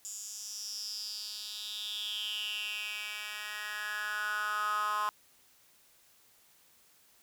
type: tone with high-pass filter sweep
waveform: 10% pulse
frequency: 210 Hz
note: G#3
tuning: 19 cents sharp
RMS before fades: -37 dBFS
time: 0.05-5.09 s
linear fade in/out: 0 ms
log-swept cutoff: 7000 to 1100 Hz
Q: 6.6
effects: white hiss -64 dBFS RMS until 7.22 s